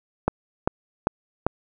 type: click train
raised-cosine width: 1 ms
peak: -5 dBFS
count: 4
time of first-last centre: 0.28-1.466 s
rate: 2.53 Hz
effects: none